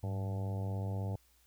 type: harmonic tone with a mistuned harmonic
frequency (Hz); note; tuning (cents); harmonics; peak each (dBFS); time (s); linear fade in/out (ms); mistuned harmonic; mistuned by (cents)
96.2; G2; -32; 1 / 2 / 3 / 4 / 5 / 6 / 7 / 8 / 9; -34 / -44 / -50 / -52 / -49 / -51 / -51 / -54 / -53; 0.03-1.16; 5; 1; +91
effects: added 60 Hz sine -69 dBFS peak until 1.46 s + white hiss -69 dBFS RMS until 1.46 s